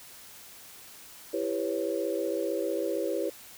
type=chord; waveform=sine; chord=C# half-diminished seventh; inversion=first; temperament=just; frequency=332.6 / 399.1 / 498.9 / 554.4 Hz; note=E4 / G4 / B4 / C#5; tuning=+16 / +31 / +17 / 0 cents; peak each=-33 dBFS; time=1.33-3.3 s; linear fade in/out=10 ms; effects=white hiss -49 dBFS RMS until 3.57 s